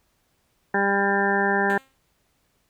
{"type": "harmonic tone", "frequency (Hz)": 198.9, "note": "G3", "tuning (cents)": 25, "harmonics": [1, 2, 3, 4, 5, 7, 8, 9], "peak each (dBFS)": [-27, -25, -32, -25, -31, -34, -26, -26], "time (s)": [0.74, 1.78], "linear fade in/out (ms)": 5}
{"type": "tone with exponential decay", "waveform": "5% pulse", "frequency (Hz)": 267.3, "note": "C4", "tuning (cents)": 37, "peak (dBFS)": -23, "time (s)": [1.7, 1.97], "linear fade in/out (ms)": 0, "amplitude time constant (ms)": 57}
{"effects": ["pink hiss -68 dBFS RMS until 2.69 s"]}